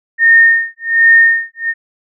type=tone with tremolo; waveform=sine; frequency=1832 Hz; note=A#6; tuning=31 cents flat; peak=-3 dBFS; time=0.18-1.74 s; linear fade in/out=50 ms; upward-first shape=sine; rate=1.3 Hz; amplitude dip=100%; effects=none